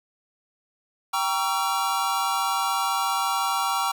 square chord, G diminished seventh, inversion none, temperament just, 784 / 940.8 / 1128.9 / 1354.7 Hz, G5 / Bb5 / Db6 / Fb6, 0 / +16 / +31 / +47 cents, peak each -29 dBFS, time 1.13-3.92 s, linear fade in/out 10 ms, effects 9-bit

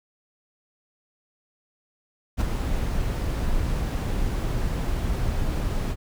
brown noise with ADSR envelope, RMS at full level -19 dBFS, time 2.37-5.96 s, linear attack 40 ms, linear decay 12 ms, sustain -6 dB, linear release 50 ms, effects none

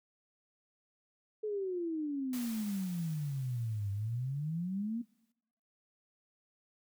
sine exponential two-way sweep, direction down then up, 435.1 to 98 to 240.3 Hz, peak -33 dBFS, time 1.43-5.02 s, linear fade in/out 10 ms, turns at 3.91 s
white noise with exponential decay, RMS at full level -45 dBFS, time 2.33-5.32 s, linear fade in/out 2 ms, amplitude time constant 650 ms
effects noise-tail reverb RT60 0.8 s tail -22 dB re dry

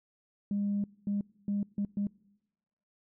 sine tone bursts at uneven times, 202.7 Hz, G#3, 42 cents flat, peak -27 dBFS, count 5, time 0.51-0.84 / 1.07-1.21 / 1.48-1.63 / 1.78-1.85 / 1.97-2.07 s, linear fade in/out 2 ms, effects noise-tail reverb RT60 1.0 s tail -25 dB re dry + tanh soft clip ceiling -24 dBFS

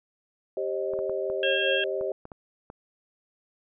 sine chord, C minor, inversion second, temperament equal with one note detuned, 392 / 536.4 / 622.3 Hz, G4 / C5 / Eb5, 0 / +43 / 0 cents, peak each -30 / -31 / -32 dBFS, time 0.57-2.12 s, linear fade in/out 2 ms
clicks, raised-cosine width 1 ms, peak -27 dBFS, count 8, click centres 0.936 / 0.99 / 1.096 / 1.3 / 2.011 / 2.254 / 2.318 / 2.701 s
harmonic tone, 541 Hz, C#5, 42 cents flat, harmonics 1 / 3 / 5 / 6, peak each -29 / -29 / -29 / -29 dBFS, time 1.43-1.84 s, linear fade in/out 2 ms
effects none

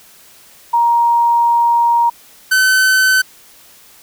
sine / 45% pulse tone pair in turn, 940 / 1523.2 Hz, A#5 / F#6, +14 / +50 cents, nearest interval minor sixth, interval 836 cents, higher second, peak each -9 dBFS, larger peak neither, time 0.73-2.1 / 2.51-3.22 s, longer first, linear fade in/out 10 ms, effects white hiss -44 dBFS RMS until 4.02 s

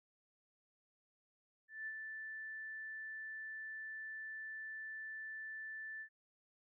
sine tone with ADSR envelope, 1760 Hz, A6, in tune, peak -40 dBFS, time 1.68-6.09 s, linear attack 190 ms, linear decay 49 ms, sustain -4 dB, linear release 79 ms, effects none

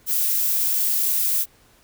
violet noise, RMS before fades -21 dBFS, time 0.06-1.46 s, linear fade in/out 50 ms, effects pink hiss -56 dBFS RMS until 1.83 s

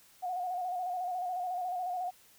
sine tone with vibrato, 725 Hz, F#5, 35 cents flat, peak -32 dBFS, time 0.22-2.11 s, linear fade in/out 20 ms, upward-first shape square, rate 14 Hz, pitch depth 39 cents each way, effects white hiss -61 dBFS RMS until 2.38 s

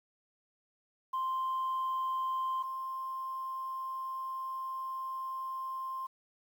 sine tone pair in turn, 1046.5 / 1051.7 Hz, C6 / C6, 0 / +9 cents, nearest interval unison, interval 9 cents, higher second, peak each -29 / -35 dBFS, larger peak first, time 1.13-2.63 / 2.63-6.07 s, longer second, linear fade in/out 10 ms, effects tanh soft clip ceiling -28 dBFS + 10-bit

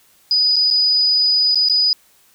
sine tone with dropouts, 4962 Hz, D#8, 6 cents flat, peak -12 dBFS, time 0.31-1.93 s, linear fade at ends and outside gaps 1 ms, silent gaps 0.559-0.564 / 0.703-0.71 / 1.546-1.556 / 1.687-1.697 s, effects white hiss -54 dBFS RMS until 2.34 s

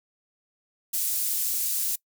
pink high-pass noise, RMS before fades -27 dBFS, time 0.93-1.96 s, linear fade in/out 10 ms, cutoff 9600 Hz, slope 12 dB/octave, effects noise-tail reverb RT60 0.1 s tail -23 dB re dry

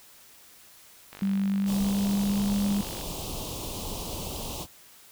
click train, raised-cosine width 0.3 ms, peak -26 dBFS, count 93, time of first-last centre 1.13-3.011 s, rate 48.9 Hz
sine tone with pitch glide, 196 to 201.6 Hz, G3 to G3, 0 to +49 cents, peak -23 dBFS, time 1.22-2.81 s, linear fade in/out 2 ms, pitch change +49 cents, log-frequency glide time 1.32-2.51 s
pink band-stop noise, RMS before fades -35 dBFS, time 1.65-4.67 s, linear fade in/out 50 ms, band 1100 to 2700 Hz, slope 48 dB/octave
effects white hiss -53 dBFS RMS until 5.11 s

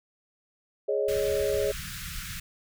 sine chord, Ab suspended fourth, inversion none, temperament just, 415.3 / 553.7 / 623 Hz, Ab4 / Db5 / Eb5, 0 / -2 / +2 cents, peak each -27 / -28 / -31 dBFS, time 0.88-1.72 s, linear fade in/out 10 ms
pink band-stop noise, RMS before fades -37 dBFS, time 1.08-2.4 s, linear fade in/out 5 ms, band 190 to 1300 Hz, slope 48 dB/octave
effects none

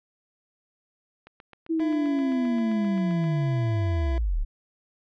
click train, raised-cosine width 0.3 ms, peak -29 dBFS, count 16, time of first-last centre 1.27-3.241 s, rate 7.61 Hz
sine linear sweep, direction down, 329.6 to 30.87 Hz, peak -22 dBFS, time 1.69-4.45 s, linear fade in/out 20 ms
25% pulse tone, 334.3 Hz, E4, 24 cents sharp, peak -28 dBFS, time 1.8-4.18 s, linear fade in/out 0 ms
effects low-pass 3000 Hz 12 dB/octave

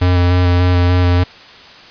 square tone with vibrato, 89.3 Hz, F2, 39 cents sharp, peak -10 dBFS, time 0.01-1.24 s, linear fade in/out 10 ms, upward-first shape square, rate 3.4 Hz, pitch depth 16 cents each way, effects white hiss -38 dBFS RMS until 1.9 s + resampled to 11025 Hz

